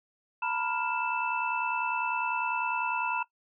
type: tone cluster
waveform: sine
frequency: 910 / 980 / 1401 / 2646 Hz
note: A#5 / B5 / F6 / E7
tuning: -42 / -14 / +5 / +6 cents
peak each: -33 / -32 / -36 / -34 dBFS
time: 0.42-3.23 s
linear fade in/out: 5 ms
effects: noise-tail reverb RT60 0.1 s tail -18 dB re dry